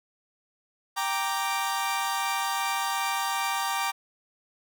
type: chord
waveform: sawtooth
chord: G minor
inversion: none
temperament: equal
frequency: 784 / 932.3 / 1174.7 Hz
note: G5 / Bb5 / D6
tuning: 0 / 0 / 0 cents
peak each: -27 dBFS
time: 0.96-3.92 s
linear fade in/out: 20 ms
effects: none